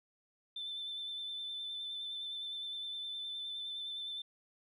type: tone with vibrato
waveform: sine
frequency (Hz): 3536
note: A7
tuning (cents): +8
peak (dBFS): -38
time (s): 0.56-4.22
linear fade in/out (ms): 5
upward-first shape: sine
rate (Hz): 9.7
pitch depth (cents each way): 20
effects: tanh soft clip ceiling -34 dBFS